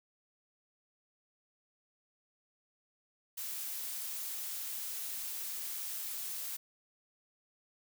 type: noise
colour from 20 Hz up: blue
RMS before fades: -40 dBFS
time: 3.37-6.57 s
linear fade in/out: 10 ms
effects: none